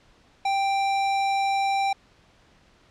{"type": "tone", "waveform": "square", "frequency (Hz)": 786, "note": "G5", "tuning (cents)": 4, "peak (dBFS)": -22, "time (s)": [0.45, 1.93], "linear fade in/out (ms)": 5, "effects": ["pink hiss -58 dBFS RMS until 2.9 s", "low-pass 5000 Hz 12 dB/octave"]}